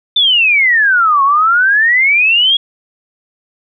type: exponential two-way sweep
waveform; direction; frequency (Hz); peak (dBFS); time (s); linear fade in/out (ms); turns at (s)
sine; down then up; 3595 to 1079 to 3347; -7; 0.16-2.57; 5; 1.23
effects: none